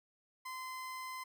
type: tone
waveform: 30% pulse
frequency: 1031 Hz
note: C6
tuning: 26 cents flat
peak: -39 dBFS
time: 0.45-1.24 s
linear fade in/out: 10 ms
effects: none